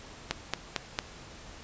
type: click train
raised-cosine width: 0.2 ms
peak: -10 dBFS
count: 4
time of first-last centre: 0.31-0.989 s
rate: 4.42 Hz
effects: pink hiss -48 dBFS RMS until 1.63 s + resampled to 16000 Hz